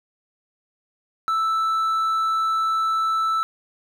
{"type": "tone with hard clipping", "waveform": "sine", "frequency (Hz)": 1318.5, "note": "E6", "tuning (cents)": 0, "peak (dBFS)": -20, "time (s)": [1.28, 3.43], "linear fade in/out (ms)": 0, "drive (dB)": 3, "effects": []}